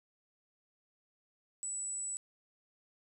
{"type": "tone", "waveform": "sine", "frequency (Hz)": 7902, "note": "B8", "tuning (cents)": 0, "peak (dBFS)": -36, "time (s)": [1.63, 2.17], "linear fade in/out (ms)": 0, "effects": []}